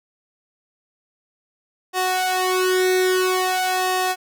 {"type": "tone with flanger", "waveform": "sawtooth", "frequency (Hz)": 370, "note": "F#4", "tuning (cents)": 0, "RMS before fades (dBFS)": -20, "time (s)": [1.93, 4.16], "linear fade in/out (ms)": 50, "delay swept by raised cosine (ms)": [1.1, 2.2], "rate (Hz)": 0.5, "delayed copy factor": 0.9, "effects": []}